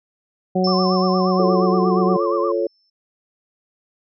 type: harmonic tone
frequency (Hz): 185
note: F#3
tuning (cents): 0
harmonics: 1 / 2 / 3 / 4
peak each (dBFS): -18 / -21 / -23 / -24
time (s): 0.55-2.17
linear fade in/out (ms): 10
type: tone with exponential decay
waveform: sine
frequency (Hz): 5300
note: E8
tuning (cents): +9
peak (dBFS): -22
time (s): 0.64-2.9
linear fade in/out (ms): 5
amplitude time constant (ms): 490
type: tone with vibrato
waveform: sine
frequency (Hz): 1108.7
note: C#6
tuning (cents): 0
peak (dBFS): -23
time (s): 0.67-2.52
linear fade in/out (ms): 5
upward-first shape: sine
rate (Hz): 8.5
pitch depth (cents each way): 130
type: chord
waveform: sine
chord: F augmented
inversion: none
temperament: equal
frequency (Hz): 349.2 / 440 / 554.4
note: F4 / A4 / C#5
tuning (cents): 0 / 0 / 0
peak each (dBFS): -22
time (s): 1.39-2.67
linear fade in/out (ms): 5
effects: none